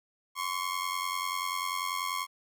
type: ring-modulated tone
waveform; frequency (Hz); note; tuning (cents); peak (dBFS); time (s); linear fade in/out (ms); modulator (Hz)
sawtooth; 1082; C#6; -42; -24; 0.35-2.27; 50; 45.1
effects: none